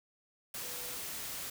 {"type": "tone in noise", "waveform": "sine", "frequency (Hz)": 493.9, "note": "B4", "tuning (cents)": 0, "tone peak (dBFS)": -52, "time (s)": [0.63, 0.96], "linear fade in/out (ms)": 5, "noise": "white", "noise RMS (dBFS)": -41, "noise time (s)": [0.54, 1.5], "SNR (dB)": -14, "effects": []}